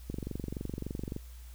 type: click train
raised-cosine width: 3 ms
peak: -23 dBFS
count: 26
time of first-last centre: 0.1-1.164 s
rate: 23.5 Hz
effects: added 60 Hz sine -45 dBFS peak until 1.54 s + white hiss -59 dBFS RMS until 1.54 s